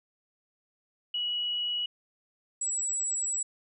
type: tone pair in turn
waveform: sine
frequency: 2923 / 7803 Hz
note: F#7 / B8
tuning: -22 / -22 cents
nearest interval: octave + perfect fourth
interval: 1700 cents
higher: second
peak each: -28 dBFS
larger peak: neither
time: 1.14-1.86 / 2.61-3.43 s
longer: second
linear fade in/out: 5 ms
effects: none

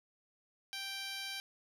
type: tone with band-pass filter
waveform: 10% pulse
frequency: 784 Hz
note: G5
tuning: in tune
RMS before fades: -42 dBFS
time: 0.73-1.4 s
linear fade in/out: 0 ms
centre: 4900 Hz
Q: 0.52
effects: none

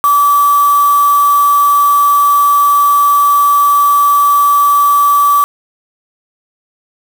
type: tone with quantisation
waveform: sine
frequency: 1153 Hz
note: D6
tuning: 32 cents flat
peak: -6 dBFS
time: 0.04-5.44 s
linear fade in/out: 0 ms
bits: 3
effects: none

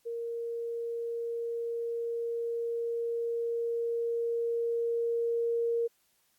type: tone with level ramp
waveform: sine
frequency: 466.2 Hz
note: A#4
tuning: in tune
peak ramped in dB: -33 to -26 dBFS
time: 0.05-5.88 s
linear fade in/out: 20 ms
effects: white hiss -71 dBFS RMS until 6.38 s + AAC 64 kbps

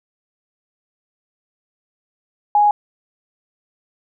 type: tone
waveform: sine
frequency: 830 Hz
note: G#5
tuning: 1 cent flat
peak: -10 dBFS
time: 2.55-2.71 s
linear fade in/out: 2 ms
effects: none

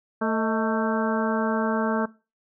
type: harmonic tone with a mistuned harmonic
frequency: 222.8 Hz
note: A3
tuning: 22 cents sharp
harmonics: 1 / 2 / 3 / 4 / 5 / 6 / 7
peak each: -25 / -28 / -30 / -31 / -32 / -33 / -33 dBFS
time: 0.21-2.06 s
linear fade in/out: 10 ms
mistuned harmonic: 3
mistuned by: -80 cents
effects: noise-tail reverb RT60 0.3 s tail -20 dB re dry

